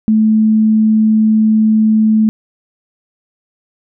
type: tone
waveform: sine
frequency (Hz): 217.7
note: A3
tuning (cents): -18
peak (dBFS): -7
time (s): 0.08-2.29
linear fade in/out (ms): 0
effects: none